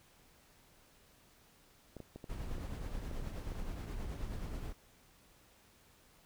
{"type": "clicks", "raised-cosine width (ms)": 2, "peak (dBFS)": -33, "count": 9, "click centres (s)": [1.967, 2.003, 2.16, 2.242, 2.513, 2.582, 3.113, 3.199, 3.519]}
{"type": "noise with tremolo", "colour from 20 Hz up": "brown", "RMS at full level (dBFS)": -39, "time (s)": [2.29, 4.73], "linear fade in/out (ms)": 10, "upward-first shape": "triangle", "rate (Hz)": 9.4, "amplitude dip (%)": 45}
{"effects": ["pink hiss -65 dBFS RMS until 6.25 s"]}